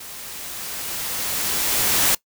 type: noise with level ramp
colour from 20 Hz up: white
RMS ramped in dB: -37 to -17 dBFS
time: 0-2.15 s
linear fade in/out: 5 ms
effects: noise-tail reverb RT60 0.1 s tail -21 dB re dry